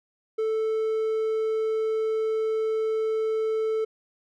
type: tone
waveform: triangle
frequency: 440 Hz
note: A4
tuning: in tune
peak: -21 dBFS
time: 0.38-3.85 s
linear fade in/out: 10 ms
effects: none